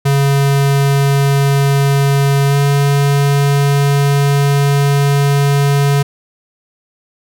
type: tone with pitch glide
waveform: square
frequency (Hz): 139.5 to 141.2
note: C#3 to C#3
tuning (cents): +11 to +32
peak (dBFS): -10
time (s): 0.05-6.03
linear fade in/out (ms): 10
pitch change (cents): +21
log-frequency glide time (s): 2.47-2.56
effects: none